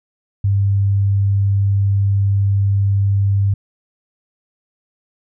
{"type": "tone", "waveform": "sine", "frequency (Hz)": 99.3, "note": "G2", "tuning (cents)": 23, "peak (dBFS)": -12, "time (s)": [0.44, 3.54], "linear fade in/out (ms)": 5, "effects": []}